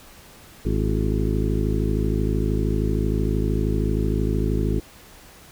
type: harmonic tone with a mistuned harmonic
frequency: 53 Hz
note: G#1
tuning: 36 cents sharp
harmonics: 1 / 2 / 3 / 4 / 5 / 6 / 7 / 8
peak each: -23 / -26 / -28 / -29 / -30 / -31 / -31 / -32 dBFS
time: 0.65-4.8 s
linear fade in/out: 5 ms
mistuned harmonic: 6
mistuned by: +88 cents
effects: pink hiss -47 dBFS RMS until 5.51 s